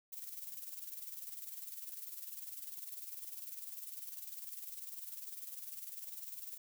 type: noise with tremolo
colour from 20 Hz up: violet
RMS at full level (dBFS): -45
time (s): 0.12-6.58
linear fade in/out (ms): 10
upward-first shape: square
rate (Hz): 20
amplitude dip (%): 55
effects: none